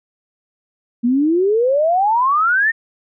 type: exponential sweep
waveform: sine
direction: up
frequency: 231.1 to 1864.7 Hz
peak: -12 dBFS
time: 1.03-2.72 s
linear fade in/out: 20 ms
effects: none